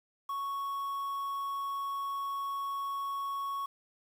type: tone with quantisation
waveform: triangle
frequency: 1108.7 Hz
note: C#6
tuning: in tune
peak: -31 dBFS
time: 0.29-3.66 s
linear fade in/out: 5 ms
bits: 9
effects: none